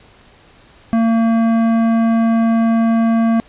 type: tone with tanh clipping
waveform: triangle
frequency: 227.6 Hz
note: A#3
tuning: 41 cents flat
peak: -13 dBFS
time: 0.93-3.4 s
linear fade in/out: 0 ms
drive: 18 dB
effects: pink hiss -47 dBFS RMS until 3.48 s + resampled to 8000 Hz